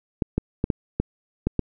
clicks, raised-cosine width 3 ms, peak -8 dBFS, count 7, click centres 0.222 / 0.38 / 0.641 / 0.702 / 1 / 1.47 / 1.593 s, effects none

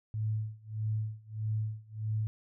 sine tone with tremolo, 108.5 Hz, A2, 24 cents flat, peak -28 dBFS, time 0.14-2.27 s, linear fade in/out 0 ms, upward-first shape sine, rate 1.6 Hz, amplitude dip 95%, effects none

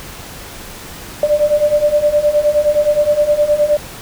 sine beating tone pair, 587.3 / 596.9 Hz, D5 / D5, 0 / +28 cents, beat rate 9.6 Hz, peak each -15 / -12 dBFS, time 1.23-3.77 s, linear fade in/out 2 ms, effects pink hiss -32 dBFS RMS until 4.01 s

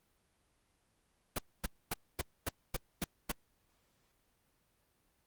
pink noise bursts, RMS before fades -34 dBFS, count 8, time 1.36-3.318 s, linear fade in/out 5 ms, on 26 ms, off 250 ms, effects pink hiss -75 dBFS RMS until 5.26 s + Opus 32 kbps

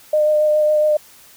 sine tone with vibrato, 607 Hz, D#5, 43 cents flat, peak -12 dBFS, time 0.13-0.97 s, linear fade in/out 5 ms, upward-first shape sine, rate 7.2 Hz, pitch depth 14 cents each way, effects white hiss -46 dBFS RMS until 1.36 s

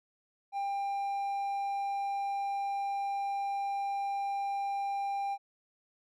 triangle tone, 796 Hz, G5, 26 cents sharp, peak -29 dBFS, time 0.52-5.38 s, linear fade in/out 50 ms, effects none

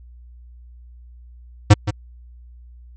square tone with echo, 103.83 Hz, G#2, in tune, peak -5 dBFS, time 1.7-1.74 s, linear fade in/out 10 ms, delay 170 ms, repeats 1, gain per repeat -13 dB, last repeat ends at 1.91 s, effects added 60 Hz sine -40 dBFS peak until 2.96 s + MP3 32 kbps

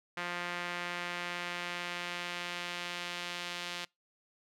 sawtooth tone with band-pass filter sweep, 175.5 Hz, F3, 9 cents sharp, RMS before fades -39 dBFS, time 0.17-3.85 s, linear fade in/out 5 ms, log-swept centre 1900 to 3400 Hz, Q 1.2, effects noise-tail reverb RT60 0.2 s tail -25 dB re dry

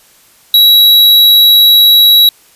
square tone, 3884 Hz, B7, 30 cents flat, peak -3 dBFS, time 0.54-2.29 s, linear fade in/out 2 ms, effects white hiss -45 dBFS RMS until 2.55 s + resampled to 32000 Hz

